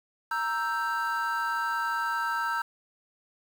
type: chord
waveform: triangle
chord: E diminished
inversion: second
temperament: equal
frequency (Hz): 932.3 / 1318.5 / 1568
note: Bb5 / E6 / G6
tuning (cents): 0 / 0 / 0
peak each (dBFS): -29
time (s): 0.31-2.62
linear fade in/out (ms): 5
effects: tanh soft clip ceiling -16 dBFS + 8-bit